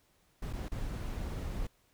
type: noise with dropouts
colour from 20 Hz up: brown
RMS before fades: -37 dBFS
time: 0.42-1.67 s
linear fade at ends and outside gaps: 5 ms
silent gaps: 0.529-0.533 / 0.685-0.717 s
effects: pink hiss -70 dBFS RMS until 1.93 s